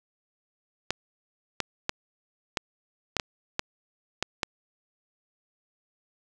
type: clicks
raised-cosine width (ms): 0.2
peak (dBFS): -8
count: 9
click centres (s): 0.906 / 1.603 / 1.894 / 2.572 / 3.167 / 3.198 / 3.594 / 4.226 / 4.432
effects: none